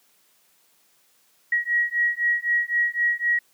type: beating tone pair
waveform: sine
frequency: 1903 / 1906.9 Hz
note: A#6 / A#6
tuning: +35 / +39 cents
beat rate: 3.9 Hz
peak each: -23 dBFS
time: 1.52-3.39 s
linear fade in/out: 5 ms
effects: white hiss -62 dBFS RMS until 3.53 s + high-pass 150 Hz 12 dB/octave